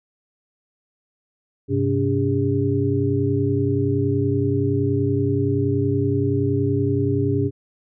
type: tone cluster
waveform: sine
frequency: 100.3 / 130.9 / 285.4 / 403.9 Hz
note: G2 / C3 / D4 / G#4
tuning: +40 / +1 / -49 / -48 cents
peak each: -23 dBFS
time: 1.68-7.51 s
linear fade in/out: 50 ms
effects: none